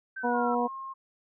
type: exponential sweep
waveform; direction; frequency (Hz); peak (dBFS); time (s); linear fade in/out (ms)
sine; down; 1568 to 1318.5; -34; 0.16-0.55; 10
type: harmonic tone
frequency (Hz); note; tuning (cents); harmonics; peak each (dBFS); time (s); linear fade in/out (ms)
242; B3; -35; 1 / 2 / 3 / 4; -30 / -30 / -30 / -30; 0.23-0.68; 20
type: tone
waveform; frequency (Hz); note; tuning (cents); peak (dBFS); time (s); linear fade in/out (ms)
sine; 1070; C6; +38; -36; 0.33-0.94; 20
effects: none